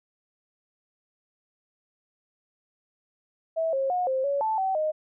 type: tone with pitch steps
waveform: sine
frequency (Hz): 651 / 539 / 723 / 525 / 563 / 877 / 765 / 619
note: E5 / C#5 / F#5 / C5 / C#5 / A5 / G5 / D#5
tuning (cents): -22 / -49 / -40 / +6 / +27 / -6 / -42 / -9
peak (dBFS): -23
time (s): 3.56-4.92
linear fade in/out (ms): 20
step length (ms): 170
effects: none